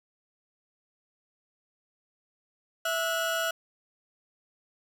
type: tone pair together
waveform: 30% pulse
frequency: 659.3 / 1455.9 Hz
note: E5 / F#6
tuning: 0 / -28 cents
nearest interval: octave + major second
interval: 1372 cents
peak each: -27 dBFS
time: 2.85-3.51 s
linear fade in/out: 5 ms
effects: none